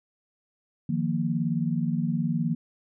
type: chord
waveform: sine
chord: Eb suspended second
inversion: none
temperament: equal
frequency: 155.56 / 174.61 / 233.1 Hz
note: Eb3 / F3 / Bb3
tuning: 0 / 0 / 0 cents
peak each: -28 dBFS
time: 0.89-2.55 s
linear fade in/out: 5 ms
effects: none